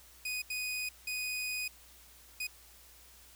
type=tone bursts at uneven times; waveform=sawtooth; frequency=2489 Hz; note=D#7; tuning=in tune; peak=-31 dBFS; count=4; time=0.25-0.42 / 0.5-0.89 / 1.07-1.68 / 2.4-2.47 s; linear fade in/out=5 ms; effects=added 60 Hz sine -62 dBFS peak until 3.35 s + white hiss -58 dBFS RMS until 3.35 s